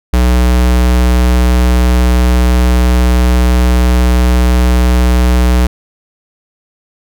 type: tone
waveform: square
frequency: 61.5 Hz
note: B1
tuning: 7 cents flat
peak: -7 dBFS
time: 0.13-5.67 s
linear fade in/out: 5 ms
effects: none